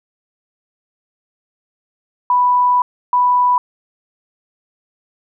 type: tone bursts at uneven times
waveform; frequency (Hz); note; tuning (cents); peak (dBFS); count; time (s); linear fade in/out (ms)
sine; 987.8; B5; 0; -10; 2; 2.3-2.82 / 3.13-3.58; 2
effects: none